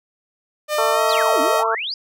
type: tone with pitch glide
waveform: sawtooth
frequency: 603 to 629 Hz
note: D5 to D#5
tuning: +46 to +19 cents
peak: -15 dBFS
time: 0.68-1.64 s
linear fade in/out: 50 ms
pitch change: +73 cents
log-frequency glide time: 0.92-1.01 s
type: harmonic tone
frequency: 224.5 Hz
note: A3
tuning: 35 cents sharp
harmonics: 2 / 3 / 4 / 5 / 6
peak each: -24 / -24 / -24 / -24 / -24 dBFS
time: 0.78-1.75 s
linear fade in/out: 5 ms
type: exponential two-way sweep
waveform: sine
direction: down then up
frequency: 5150 to 260 to 5150 Hz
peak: -23 dBFS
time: 1.09-1.94 s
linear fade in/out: 2 ms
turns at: 1.41 s
effects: none